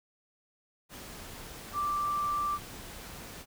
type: tone in noise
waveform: sine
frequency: 1174.7 Hz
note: D6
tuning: in tune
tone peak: -28 dBFS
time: 1.73-2.59 s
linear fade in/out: 50 ms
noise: pink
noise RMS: -45 dBFS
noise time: 0.89-3.46 s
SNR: +14 dB
effects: none